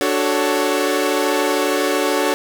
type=chord; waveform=sawtooth; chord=D major seventh; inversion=none; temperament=equal with one note detuned; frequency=293.7 / 372.6 / 440 / 554.4 Hz; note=D4 / F#4 / A4 / C#5; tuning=0 / +12 / 0 / 0 cents; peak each=-18 dBFS; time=0.01-2.34 s; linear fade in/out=0 ms; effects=none